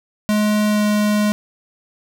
square tone with pitch glide, 210.8 to 209.5 Hz, G#3 to G#3, +26 to +15 cents, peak -15 dBFS, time 0.29-1.32 s, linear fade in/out 0 ms, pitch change -11 cents, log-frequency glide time 0.66-0.84 s, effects none

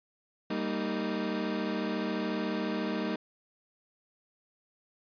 30% pulse chord, Eb major, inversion first, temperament equal with one note detuned, 196 / 230.1 / 311.1 Hz, G3 / Bb3 / Eb4, 0 / -22 / 0 cents, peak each -32 dBFS, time 0.5-3.16 s, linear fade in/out 5 ms, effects resampled to 11025 Hz

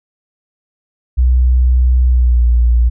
sine tone with pitch glide, 62.5 to 59.3 Hz, B1 to A#1, +21 to +30 cents, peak -7 dBFS, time 1.17-2.9 s, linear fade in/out 20 ms, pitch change -91 cents, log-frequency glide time 2.08-2.45 s, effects none

